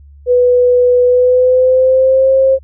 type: tone with pitch glide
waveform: sine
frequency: 493.9 to 532.4 Hz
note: B4 to C5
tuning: 0 to +30 cents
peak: -6 dBFS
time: 0.26-2.59 s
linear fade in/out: 50 ms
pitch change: +130 cents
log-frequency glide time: 1.05-2.31 s
effects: added 71 Hz sine -36 dBFS peak until 2.63 s